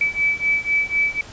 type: beating tone pair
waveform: sine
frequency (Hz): 2300 / 2304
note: D7 / D7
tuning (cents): -37 / -34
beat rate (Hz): 4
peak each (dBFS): -21 / -20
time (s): 0.01-1.21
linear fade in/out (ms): 2
effects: pink hiss -40 dBFS RMS until 1.32 s + resampled to 16000 Hz